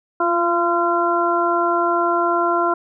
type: harmonic tone with a mistuned harmonic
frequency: 342.5 Hz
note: F4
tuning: 34 cents flat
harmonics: 1 / 2 / 3 / 4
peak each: -21 / -21 / -21 / -21 dBFS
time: 0.2-2.74 s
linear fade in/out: 5 ms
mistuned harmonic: 1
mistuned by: +19 cents
effects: none